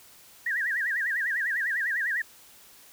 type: tone with vibrato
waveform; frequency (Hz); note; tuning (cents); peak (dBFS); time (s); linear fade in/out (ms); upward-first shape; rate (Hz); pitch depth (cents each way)
sine; 1760; A6; 0; -25; 0.46-2.22; 5; sine; 10; 190
effects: white hiss -53 dBFS RMS until 2.92 s